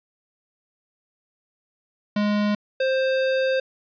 square tone pair in turn, 207.7 / 526.1 Hz, G#3 / C5, 0 / +9 cents, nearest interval octave + major third, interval 1609 cents, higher second, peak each -20 dBFS, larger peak neither, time 2.16-2.55 / 2.8-3.6 s, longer second, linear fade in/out 5 ms, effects resampled to 11025 Hz + 10-bit

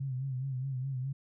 sine tone with vibrato, 131.8 Hz, C3, 13 cents sharp, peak -32 dBFS, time 0-1.13 s, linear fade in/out 10 ms, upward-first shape sine, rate 4.8 Hz, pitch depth 75 cents each way, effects none

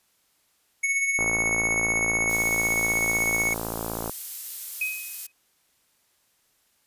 square tone with tremolo, 2211 Hz, C#7, 5 cents flat, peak -21 dBFS, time 0.83-3.54 s, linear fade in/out 10 ms, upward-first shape sine, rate 16 Hz, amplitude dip 45%
click train, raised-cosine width 1 ms, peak -16 dBFS, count 164, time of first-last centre 1.19-4.096 s, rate 56.1 Hz
violet noise, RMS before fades -32 dBFS, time 2.29-5.27 s, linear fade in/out 10 ms
sine tone with exponential decay, 2524 Hz, D#7, 24 cents sharp, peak -22 dBFS, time 4.81-5.32 s, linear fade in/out 5 ms, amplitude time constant 110 ms
effects white hiss -67 dBFS RMS until 6.86 s + resampled to 32000 Hz

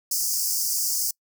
pink high-pass noise, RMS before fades -25 dBFS, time 0.11-1.11 s, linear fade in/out 5 ms, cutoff 4800 Hz, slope 96 dB/octave, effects noise-tail reverb RT60 0.1 s tail -26 dB re dry

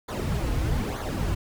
brown noise with flanger, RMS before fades -27 dBFS, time 0.08-1.35 s, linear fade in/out 10 ms, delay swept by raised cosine 0.37 to 5.27 ms, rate 1.1 Hz, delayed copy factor -0.75, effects none

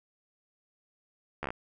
slowing click train, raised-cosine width 0.5 ms, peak -19 dBFS, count 6, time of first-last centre 1.43-1.505 s, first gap 13 ms, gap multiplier 1.07, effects none

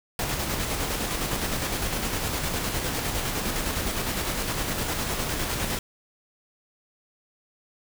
pink noise with tremolo, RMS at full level -27 dBFS, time 0.19-5.79 s, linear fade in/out 2 ms, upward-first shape square, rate 9.8 Hz, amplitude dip 30%, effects none

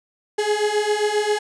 35% pulse beating tone pair, 415.3 / 422.8 Hz, G#4 / G#4, 0 / +31 cents, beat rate 7.5 Hz, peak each -21 / -19 dBFS, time 0.38-1.39 s, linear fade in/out 10 ms, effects resampled to 22050 Hz + 9-bit

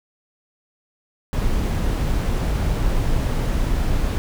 brown noise, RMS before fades -20 dBFS, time 1.33-4.18 s, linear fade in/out 0 ms, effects none

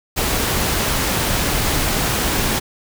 pink noise, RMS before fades -19 dBFS, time 0.16-2.6 s, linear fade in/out 20 ms, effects none

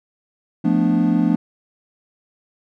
triangle chord, B half-diminished seventh, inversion second, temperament equal, 174.61 / 220 / 246.9 / 293.7 Hz, F3 / A3 / B3 / D4, 0 / 0 / 0 / 0 cents, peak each -18 dBFS, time 0.64-1.36 s, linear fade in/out 10 ms, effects none

